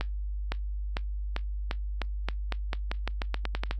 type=accelerating click train; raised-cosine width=0.3 ms; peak=-14 dBFS; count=17; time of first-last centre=0.01-3.71 s; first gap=510 ms; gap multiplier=0.88; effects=added 50 Hz sine -30 dBFS peak until 3.79 s + Opus 48 kbps